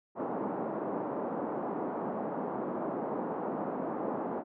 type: band-pass noise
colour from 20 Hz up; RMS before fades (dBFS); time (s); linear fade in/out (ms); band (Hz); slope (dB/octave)
pink; -35; 0.15-4.44; 50; 210 to 1000; 24
effects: none